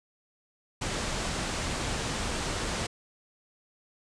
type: low-pass noise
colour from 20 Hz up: pink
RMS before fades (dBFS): -32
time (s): 0.81-2.87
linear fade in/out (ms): 10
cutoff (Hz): 9100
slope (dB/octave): 48
effects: none